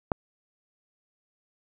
click, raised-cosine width 1 ms, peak -10 dBFS, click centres 0.118 s, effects none

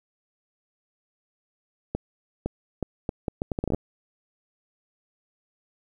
accelerating click train, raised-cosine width 2 ms, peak -13 dBFS, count 14, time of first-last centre 1.95-3.746 s, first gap 510 ms, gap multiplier 0.72, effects 9-bit

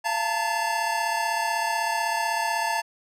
square tone cluster, 686 / 877 / 913 / 1729 Hz, F5 / A5 / A#5 / A6, -31 / -6 / -36 / -31 cents, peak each -32 / -30 / -28 / -31 dBFS, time 0.04-2.82 s, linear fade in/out 20 ms, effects low-pass 11000 Hz 12 dB/octave

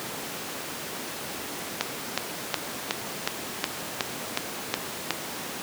click train, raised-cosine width 0.2 ms, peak -5 dBFS, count 10, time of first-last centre 1.81-5.107 s, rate 2.73 Hz, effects pink hiss -34 dBFS RMS until 5.62 s + high-pass 200 Hz 12 dB/octave

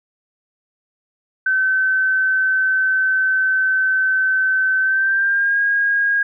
sine tone with pitch glide, 1532 to 1632.5 Hz, G6 to G#6, -40 to -30 cents, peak -14 dBFS, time 1.46-6.23 s, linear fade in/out 5 ms, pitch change +110 cents, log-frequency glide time 4.8-5.6 s, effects none

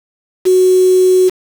sine tone with quantisation, 370 Hz, F#4, in tune, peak -6 dBFS, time 0.45-1.3 s, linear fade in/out 20 ms, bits 4, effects none

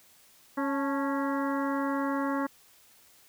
harmonic tone with a mistuned harmonic, 275.9 Hz, C#4, 8 cents flat, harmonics 1 / 2 / 3 / 4 / 5 / 6 / 7, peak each -29 / -35 / -37 / -35 / -40 / -41 / -44 dBFS, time 0.57-2.47 s, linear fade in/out 10 ms, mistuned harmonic 3, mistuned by +81 cents, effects white hiss -59 dBFS RMS until 3.28 s

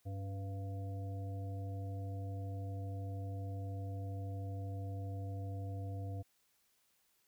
harmonic tone with a mistuned harmonic, 98.5 Hz, G2, 9 cents sharp, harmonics 1 / 3 / 5 / 7, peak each -39 / -51 / -53 / -53 dBFS, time 0.05-6.23 s, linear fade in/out 20 ms, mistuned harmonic 3, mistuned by -76 cents, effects white hiss -75 dBFS RMS until 7.27 s

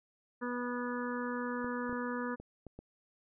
harmonic tone, 244.7 Hz, B3, 16 cents flat, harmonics 1 / 2 / 4 / 5 / 6 / 7, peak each -37 / -40 / -43 / -44 / -45 / -45 dBFS, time 0.41-2.36 s, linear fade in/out 20 ms
clicks, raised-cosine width 2 ms, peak -33 dBFS, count 6, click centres 1.645 / 1.895 / 1.928 / 2.4 / 2.667 / 2.79 s
effects none

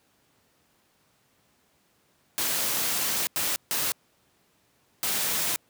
white noise bursts at uneven times, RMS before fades -27 dBFS, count 4, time 2.38-3.27 / 3.36-3.56 / 3.71-3.92 / 5.03-5.56 s, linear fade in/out 0 ms, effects pink hiss -66 dBFS RMS until 5.69 s + high-pass 100 Hz 12 dB/octave

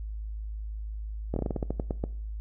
slowing click train, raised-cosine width 2 ms, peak -16 dBFS, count 12, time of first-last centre 1.34-2.039 s, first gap 23 ms, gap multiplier 1.19, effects noise-tail reverb RT60 0.5 s tail -20 dB re dry + added 53 Hz sine -33 dBFS peak until 2.4 s

